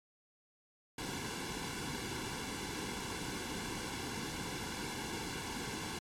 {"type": "noise with comb filter", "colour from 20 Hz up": "pink", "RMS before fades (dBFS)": -40, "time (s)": [0.98, 5.99], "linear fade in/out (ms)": 5, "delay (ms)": 1.6, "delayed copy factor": -0.8, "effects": ["low-pass 9000 Hz 12 dB/octave", "MP3 96 kbps"]}